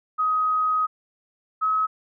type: tone pair in turn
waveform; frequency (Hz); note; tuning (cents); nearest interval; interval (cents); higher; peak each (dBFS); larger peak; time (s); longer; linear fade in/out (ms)
sine; 1259 / 1280.3; D#6 / D#6; +20 / +49; unison; 29; second; -19; neither; 0.18-0.87 / 1.61-1.87; first; 20
effects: none